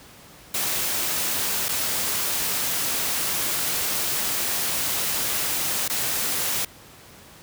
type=noise with dropouts; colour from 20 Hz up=white; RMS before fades=-25 dBFS; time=0.54-6.65 s; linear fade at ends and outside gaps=5 ms; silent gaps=1.685-1.689 / 5.88-5.897 s; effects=pink hiss -47 dBFS RMS until 7.42 s + high-pass 60 Hz 12 dB/octave